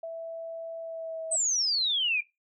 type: tone with pitch glide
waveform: sine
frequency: 659 to 646.9 Hz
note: E5 to E5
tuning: -1 to -33 cents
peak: -33 dBFS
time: 0.03-1.36 s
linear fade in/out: 5 ms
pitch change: -32 cents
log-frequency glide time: 0.81-1.23 s
type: exponential sweep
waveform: sine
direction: down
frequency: 8372 to 2349 Hz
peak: -24 dBFS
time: 1.31-2.21 s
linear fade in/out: 10 ms
effects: noise-tail reverb RT60 0.2 s tail -18 dB re dry